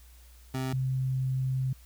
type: tone pair in turn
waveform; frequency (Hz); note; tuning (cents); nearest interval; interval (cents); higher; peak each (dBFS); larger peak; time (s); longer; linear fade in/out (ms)
25% pulse / sine; 130.81 / 130.81; C3 / C3; 0 / 0; unison; 0; neither; -26; neither; 0.54-0.73 / 0.73-1.73; second; 5
effects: added 60 Hz sine -51 dBFS peak until 1.85 s + white hiss -60 dBFS RMS until 1.85 s